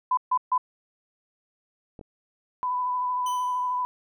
sine tone bursts, 1007 Hz, B5, 33 cents sharp, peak -19 dBFS, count 3, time 0.11-0.579 s, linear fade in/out 5 ms, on 63 ms, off 140 ms
clicks, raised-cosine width 2 ms, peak -29 dBFS, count 2, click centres 1.992 / 2.012 s
sine tone with vibrato, 997 Hz, B5, 16 cents sharp, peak -24 dBFS, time 2.63-3.85 s, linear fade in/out 0 ms, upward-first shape sine, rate 13 Hz, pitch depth 17 cents each way
20% pulse tone with exponential decay, 3032 Hz, F#7, 42 cents sharp, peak -29 dBFS, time 3.26-3.82 s, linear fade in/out 5 ms, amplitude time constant 120 ms
effects none

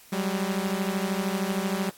sawtooth beating tone pair, 188.1 / 201.1 Hz, F#3 / G3, +29 / +44 cents, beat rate 13 Hz, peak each -24 / -25 dBFS, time 0.12-1.9 s, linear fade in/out 10 ms, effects white hiss -52 dBFS RMS until 1.97 s + AAC 64 kbps

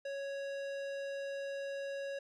sine tone with tanh clipping, 554.4 Hz, C#5, in tune, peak -40 dBFS, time 0.05-2.19 s, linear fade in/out 5 ms, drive 17 dB, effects none

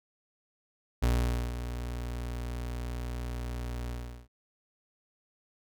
35% pulse tone with ADSR envelope, 60.2 Hz, B1, 44 cents flat, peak -21 dBFS, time 1.02-4.28 s, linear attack 11 ms, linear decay 490 ms, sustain -11 dB, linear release 380 ms, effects none

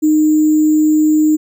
sine tone with sample-and-hold, 307.4 Hz, D#4, 21 cents flat, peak -8 dBFS, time 0.02-1.37 s, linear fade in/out 20 ms, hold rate 7350 Hz, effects none

